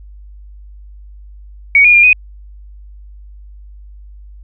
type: tone with pitch steps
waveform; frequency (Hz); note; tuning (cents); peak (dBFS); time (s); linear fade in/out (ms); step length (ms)
sine; 2245 / 2432 / 2399 / 2492; C#7 / D#7 / D7 / D#7; +21 / -40 / +36 / +2; -4; 1.75-2.13; 2; 95
effects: added 50 Hz sine -33 dBFS peak until 4.43 s